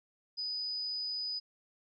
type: tone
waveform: sine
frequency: 4978 Hz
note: D#8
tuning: in tune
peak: -34 dBFS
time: 0.37-1.4 s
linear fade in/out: 20 ms
effects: none